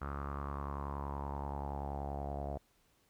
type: tone with low-pass filter sweep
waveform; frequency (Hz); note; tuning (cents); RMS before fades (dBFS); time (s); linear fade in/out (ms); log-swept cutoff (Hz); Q
sawtooth; 70.5; C#2; +30; -40; 0.01-2.58; 10; 1300 to 670; 6.1
effects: pink hiss -72 dBFS RMS until 3.09 s